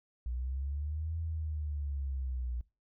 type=linear two-way sweep; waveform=sine; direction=up then down; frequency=59.3 to 82.41 to 59.3 Hz; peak=-33 dBFS; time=0.26-2.61 s; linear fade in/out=0 ms; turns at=1.18 s; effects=noise-tail reverb RT60 0.3 s tail -23 dB re dry